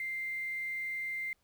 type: tone with quantisation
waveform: sine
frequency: 2093 Hz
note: C7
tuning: in tune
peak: -34 dBFS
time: 0-1.33 s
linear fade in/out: 2 ms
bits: 9
effects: pink hiss -75 dBFS RMS until 1.43 s